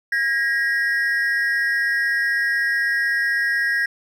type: ring-modulated tone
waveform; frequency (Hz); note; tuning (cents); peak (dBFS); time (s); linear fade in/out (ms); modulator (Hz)
triangle; 1765; A6; +5; -13; 0.12-3.86; 5; 132
effects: none